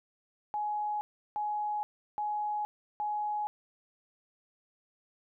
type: tone bursts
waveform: sine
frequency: 839 Hz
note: G#5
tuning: 17 cents sharp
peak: -30 dBFS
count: 4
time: 0.54-3.47 s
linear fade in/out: 0 ms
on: 470 ms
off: 350 ms
effects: none